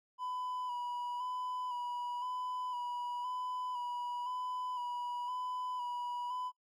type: tone with vibrato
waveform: triangle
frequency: 987.8 Hz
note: B5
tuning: in tune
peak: -35 dBFS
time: 0.18-6.52 s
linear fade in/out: 50 ms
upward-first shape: square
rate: 0.98 Hz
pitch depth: 25 cents each way
effects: noise-tail reverb RT60 0.1 s tail -22 dB re dry